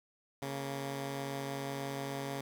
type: tone pair together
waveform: 10% pulse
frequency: 138.07 / 232.2 Hz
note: C#3 / A#3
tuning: -7 / -7 cents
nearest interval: major sixth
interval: 900 cents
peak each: -29 / -38 dBFS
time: 0.42-2.41 s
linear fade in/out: 2 ms
effects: none